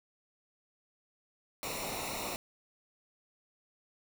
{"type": "noise with comb filter", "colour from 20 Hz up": "pink", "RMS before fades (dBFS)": -38, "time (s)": [1.63, 2.36], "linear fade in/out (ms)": 0, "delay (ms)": 0.62, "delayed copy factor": -0.75, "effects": []}